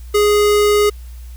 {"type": "tone", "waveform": "square", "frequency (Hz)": 415.3, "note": "G#4", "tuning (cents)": 0, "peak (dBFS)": -11, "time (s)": [0.14, 0.9], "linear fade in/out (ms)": 10, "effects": ["added 60 Hz sine -30 dBFS peak until 1.36 s", "white hiss -49 dBFS RMS until 1.36 s"]}